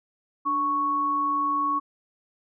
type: tone pair together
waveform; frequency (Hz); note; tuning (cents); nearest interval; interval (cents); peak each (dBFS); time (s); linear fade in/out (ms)
sine; 293.7 / 1108.7; D4 / C#6; 0 / 0; octave + major seventh; 2300; -33 / -22; 0.45-1.8; 20
effects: none